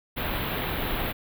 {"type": "band-stop noise", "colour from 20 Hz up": "pink", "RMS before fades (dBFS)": -29, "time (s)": [0.16, 1.13], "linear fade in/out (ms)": 20, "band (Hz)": [3800, 12000], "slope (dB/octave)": 48, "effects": []}